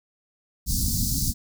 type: band-stop noise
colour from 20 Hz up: pink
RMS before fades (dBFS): -24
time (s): 0.66-1.34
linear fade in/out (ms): 50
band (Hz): 260 to 4500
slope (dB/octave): 48
effects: none